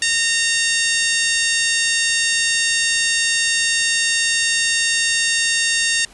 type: harmonic tone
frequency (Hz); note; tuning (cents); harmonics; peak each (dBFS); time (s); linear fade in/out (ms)
920; A#5; -23; 2 / 3 / 4 / 5 / 6 / 7 / 8 / 9 / 10; -21 / -23 / -24 / -25 / -26 / -26 / -27 / -28 / -28; 0.02-6.05; 2
effects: pink hiss -46 dBFS RMS until 6.13 s + resampled to 24000 Hz